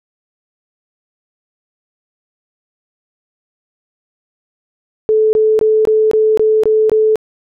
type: tone bursts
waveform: sine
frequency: 434.7 Hz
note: A4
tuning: 21 cents flat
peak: -8 dBFS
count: 8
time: 5.09-7.157 s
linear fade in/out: 0 ms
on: 240 ms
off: 21 ms
effects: none